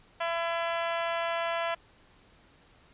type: harmonic tone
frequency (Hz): 335.9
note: E4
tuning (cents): +33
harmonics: 2 / 3 / 4 / 5 / 6 / 7 / 8 / 9 / 10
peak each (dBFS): -31 / -35 / -37 / -39 / -41 / -42 / -43 / -44 / -45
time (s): 0.2-1.75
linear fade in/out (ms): 10
effects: pink hiss -60 dBFS RMS until 2.93 s + resampled to 8000 Hz